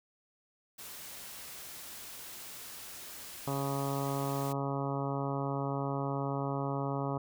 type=noise; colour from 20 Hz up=white; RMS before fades=-46 dBFS; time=0.78-4.53 s; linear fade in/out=10 ms
type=harmonic tone; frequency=138.59 Hz; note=C#3; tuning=in tune; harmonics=1 / 2 / 3 / 4 / 5 / 6 / 7 / 8 / 9; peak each=-35 / -38 / -40 / -41 / -42 / -43 / -43 / -44 / -45 dBFS; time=3.47-7.18 s; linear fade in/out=5 ms
effects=none